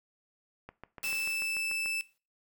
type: click train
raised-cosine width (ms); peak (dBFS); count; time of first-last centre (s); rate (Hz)
0.5; -29; 9; 0.69-1.86; 6.84
type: noise with exponential decay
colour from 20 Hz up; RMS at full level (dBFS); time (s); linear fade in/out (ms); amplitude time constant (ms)
white; -40; 1.03-2.18; 0; 250
type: tone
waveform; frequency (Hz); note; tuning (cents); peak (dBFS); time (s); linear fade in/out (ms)
40% pulse; 2637; E7; 0; -30; 1.04-2.01; 0
effects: noise-tail reverb RT60 0.3 s tail -18 dB re dry